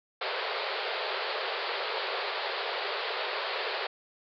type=band-pass noise; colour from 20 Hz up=pink; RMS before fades=-33 dBFS; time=0.21-3.87 s; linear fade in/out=5 ms; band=390 to 4700 Hz; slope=96 dB/octave; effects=none